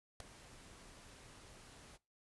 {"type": "noise with ADSR envelope", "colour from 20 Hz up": "pink", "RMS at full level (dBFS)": -43, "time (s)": [0.2, 1.98], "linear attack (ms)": 3, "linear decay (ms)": 4, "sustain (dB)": -15, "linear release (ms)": 29, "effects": ["noise-tail reverb RT60 0.3 s tail -23 dB re dry", "resampled to 24000 Hz"]}